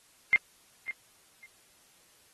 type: tone with echo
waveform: sine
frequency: 2100 Hz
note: C7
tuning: 6 cents sharp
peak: -17 dBFS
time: 0.33-0.36 s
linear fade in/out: 0 ms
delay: 550 ms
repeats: 2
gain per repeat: -15 dB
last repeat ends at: 1.46 s
effects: white hiss -62 dBFS RMS until 2.33 s + AAC 32 kbps